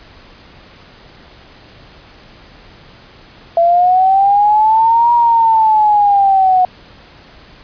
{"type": "linear two-way sweep", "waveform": "sine", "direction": "up then down", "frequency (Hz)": [670, 954, 729], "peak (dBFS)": -7, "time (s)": [3.57, 6.65], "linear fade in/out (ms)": 2, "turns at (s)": 5.13, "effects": ["pink hiss -41 dBFS RMS until 7.63 s", "resampled to 11025 Hz"]}